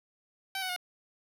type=tone with pitch steps; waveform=10% pulse; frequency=771 / 745.6 / 721 Hz; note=G5 / F#5 / F#5; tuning=-29 / +13 / -45 cents; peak=-24 dBFS; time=0.55-0.763 s; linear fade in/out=2 ms; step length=71 ms; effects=none